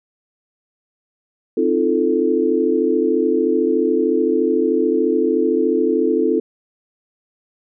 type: chord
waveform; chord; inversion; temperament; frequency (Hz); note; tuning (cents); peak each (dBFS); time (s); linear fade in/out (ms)
sine; F dominant seventh; second; equal with one note detuned; 261.6 / 311.1 / 344.8 / 440; C4 / Eb4 / F4 / A4; 0 / 0 / -22 / 0; -21 / -21 / -19 / -18; 1.57-6.4; 5
effects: none